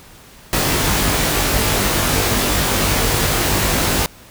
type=noise with comb filter; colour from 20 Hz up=pink; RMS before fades=-17 dBFS; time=0.53-4.06 s; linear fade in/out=0 ms; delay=20 ms; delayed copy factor=+0.75; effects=pink hiss -43 dBFS RMS until 4.3 s